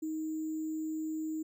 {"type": "tone with sample-and-hold", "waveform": "sine", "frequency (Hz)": 314, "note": "D#4", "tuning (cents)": 16, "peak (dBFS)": -33, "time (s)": [0.02, 1.43], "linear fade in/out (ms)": 10, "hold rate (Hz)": 7350, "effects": []}